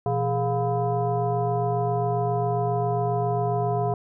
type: tone with frequency modulation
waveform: sine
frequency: 414.3 Hz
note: G#4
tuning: 4 cents flat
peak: -21 dBFS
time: 0.06-3.94 s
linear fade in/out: 2 ms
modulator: 292 Hz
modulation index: 1.5
effects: none